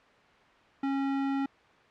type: tone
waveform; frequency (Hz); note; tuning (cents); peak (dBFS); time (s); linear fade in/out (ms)
square; 273.9; C#4; -21; -28; 0.83-1.46; 5
effects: white hiss -58 dBFS RMS until 1.9 s + low-pass 2000 Hz 12 dB/octave